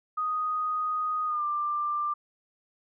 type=tone with pitch glide; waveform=sine; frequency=1244.5 to 1186.2 Hz; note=D#6 to D6; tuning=0 to +17 cents; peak=-26 dBFS; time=0.17-2.14 s; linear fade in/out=10 ms; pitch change=-83 cents; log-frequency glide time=1.26-1.44 s; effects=none